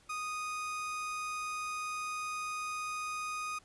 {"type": "tone", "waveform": "30% pulse", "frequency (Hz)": 1241, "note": "D#6", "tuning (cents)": -5, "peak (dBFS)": -33, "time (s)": [0.09, 3.59], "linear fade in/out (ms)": 10, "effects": ["pink hiss -64 dBFS RMS until 3.64 s", "resampled to 24000 Hz"]}